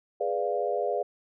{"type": "chord", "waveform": "sine", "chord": "G# diminished seventh", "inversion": "none", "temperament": "equal", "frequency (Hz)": [415.3, 493.9, 587.3, 698.5], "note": ["G#4", "B4", "D5", "F5"], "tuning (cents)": [0, 0, 0, 0], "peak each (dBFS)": -31, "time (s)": [0.2, 1.03], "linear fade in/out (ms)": 10, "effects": []}